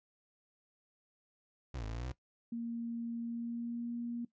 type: linear two-way sweep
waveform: 30% pulse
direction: down then up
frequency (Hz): 70.2 to 52.3 to 66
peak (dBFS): -36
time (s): 1.74-2.12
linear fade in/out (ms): 5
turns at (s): 1.84
type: tone with pitch glide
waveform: sine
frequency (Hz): 233.1 to 237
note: A#3 to A#3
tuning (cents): 0 to +29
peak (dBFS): -36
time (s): 2.52-4.25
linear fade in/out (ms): 5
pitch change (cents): +29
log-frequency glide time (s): 3.21-3.93
effects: noise-tail reverb RT60 0.1 s tail -17 dB re dry + resampled to 16000 Hz